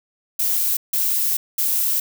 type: noise bursts at uneven times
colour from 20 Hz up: violet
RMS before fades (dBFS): -20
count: 3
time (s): 0.39-0.77 / 0.93-1.37 / 1.58-2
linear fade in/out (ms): 5
effects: none